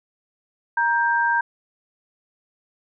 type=tone pair together; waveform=sine; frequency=938.7 / 1580 Hz; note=A#5 / G6; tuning=+12 / +13 cents; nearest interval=major sixth; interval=901 cents; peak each=-20 / -20 dBFS; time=0.77-1.41 s; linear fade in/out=5 ms; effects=none